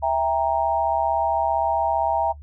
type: chord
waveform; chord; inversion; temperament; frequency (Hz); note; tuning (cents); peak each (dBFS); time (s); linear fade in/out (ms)
sine; E diminished; none; equal with one note detuned; 659.3 / 796.8 / 932.3; E5 / G5 / Bb5; 0 / +28 / 0; -23; 0.02-2.33; 20
effects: noise-tail reverb RT60 0.1 s tail -22 dB re dry + added 73 Hz sine -38 dBFS peak until 2.42 s